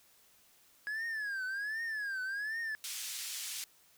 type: tone with vibrato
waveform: triangle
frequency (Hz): 1669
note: G#6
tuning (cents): +8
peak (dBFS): -33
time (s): 0.87-2.75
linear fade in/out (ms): 0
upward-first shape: triangle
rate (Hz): 1.3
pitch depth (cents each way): 190
type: band-pass noise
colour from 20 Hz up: white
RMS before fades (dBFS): -41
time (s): 2.84-3.64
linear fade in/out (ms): 0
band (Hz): 2600 to 9100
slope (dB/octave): 12
effects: white hiss -65 dBFS RMS until 3.97 s